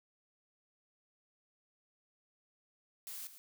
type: noise with echo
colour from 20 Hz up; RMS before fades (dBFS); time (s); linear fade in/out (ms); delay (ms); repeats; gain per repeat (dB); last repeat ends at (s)
blue; -45; 3.07-3.27; 0; 110; 1; -11; 3.38
effects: none